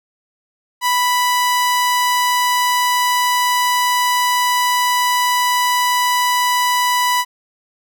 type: tone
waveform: sawtooth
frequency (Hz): 987.8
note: B5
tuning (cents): 0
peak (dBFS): -10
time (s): 0.81-7.25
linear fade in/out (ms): 50
effects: none